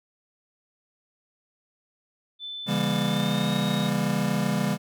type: tone with pitch glide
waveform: sine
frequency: 3520 to 3751 Hz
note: A7 to A#7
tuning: 0 to +10 cents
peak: -33 dBFS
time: 2.39-3.91 s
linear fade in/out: 50 ms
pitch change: +110 cents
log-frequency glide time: 3.06-3.54 s
type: chord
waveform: square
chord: C# diminished seventh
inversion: none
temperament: just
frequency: 138.59 / 166.31 / 199.57 / 239.5 Hz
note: C#3 / E3 / G3 / Bb3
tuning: 0 / +16 / +31 / +47 cents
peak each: -31 / -30 / -27 / -31 dBFS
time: 2.66-4.78 s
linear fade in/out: 50 ms
effects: none